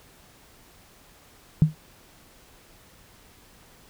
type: tone with exponential decay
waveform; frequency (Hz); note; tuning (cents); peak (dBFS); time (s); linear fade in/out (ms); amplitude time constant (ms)
sine; 155.56; D#3; 0; -9; 1.62-1.75; 0; 28
effects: pink hiss -54 dBFS RMS until 3.89 s